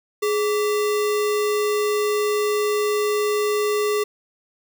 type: tone with sample-and-hold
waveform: sine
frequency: 419 Hz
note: G#4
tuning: 15 cents sharp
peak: -18 dBFS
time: 0.22-4.04 s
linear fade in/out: 10 ms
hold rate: 1575 Hz
effects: none